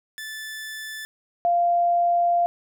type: tone pair in turn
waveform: sawtooth / sine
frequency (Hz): 1750 / 694.5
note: A6 / F5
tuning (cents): -10 / -10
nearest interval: octave + major third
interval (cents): 1600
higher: first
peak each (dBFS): -29 / -17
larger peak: second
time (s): 0.18-1.05 / 1.45-2.46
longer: second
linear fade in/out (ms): 0
effects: none